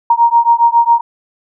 sine beating tone pair, 932.3 / 939.6 Hz, A#5 / A#5, 0 / +13 cents, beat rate 7.3 Hz, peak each -10 dBFS, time 0.1-1.01 s, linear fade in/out 5 ms, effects none

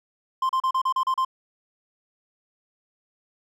triangle tone bursts, 1046.5 Hz, C6, in tune, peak -18 dBFS, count 8, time 0.42-1.249 s, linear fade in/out 5 ms, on 73 ms, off 35 ms, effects none

